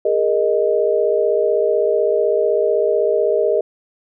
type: chord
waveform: sine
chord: Ab suspended second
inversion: none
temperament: equal with one note detuned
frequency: 410.3 / 466.2 / 622.3 Hz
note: Ab4 / Bb4 / Eb5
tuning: -21 / 0 / 0 cents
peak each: -18 dBFS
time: 0.05-3.61 s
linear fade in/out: 5 ms
effects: none